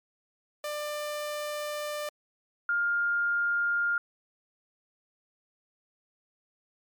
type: tone pair in turn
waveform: sawtooth / sine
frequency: 595 / 1407.8 Hz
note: D5 / F6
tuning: +22 / +13 cents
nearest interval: octave + minor third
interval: 1491 cents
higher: second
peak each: -28 / -24 dBFS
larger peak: second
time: 0.64-2.09 / 2.69-3.98 s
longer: first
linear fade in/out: 2 ms
effects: MP3 96 kbps